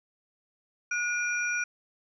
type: tone cluster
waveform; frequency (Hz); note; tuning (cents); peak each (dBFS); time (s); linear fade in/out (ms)
sine; 1451 / 2400 / 5740; F#6 / D7 / F8; -34 / +37 / +47; -29 / -31 / -37; 0.91-1.64; 5
effects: none